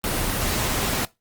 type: noise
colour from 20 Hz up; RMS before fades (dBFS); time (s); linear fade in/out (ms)
pink; -24; 0.04-1.05; 0
effects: noise-tail reverb RT60 0.2 s tail -19 dB re dry + Opus 24 kbps